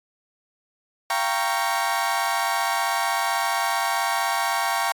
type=chord; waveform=30% pulse; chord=G half-diminished seventh; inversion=third; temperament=equal with one note detuned; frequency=688.4 / 784 / 932.3 / 1108.7 Hz; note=F5 / G5 / Bb5 / Db6; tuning=-25 / 0 / 0 / 0 cents; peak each=-26 / -24 / -24 / -25 dBFS; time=1.1-4.92 s; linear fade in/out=2 ms; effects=AAC 64 kbps